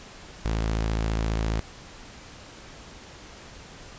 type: tone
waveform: sawtooth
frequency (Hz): 54.7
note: A1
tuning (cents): -9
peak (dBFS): -20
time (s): 0.45-1.6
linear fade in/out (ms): 0
effects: pink hiss -45 dBFS RMS until 3.98 s + resampled to 16000 Hz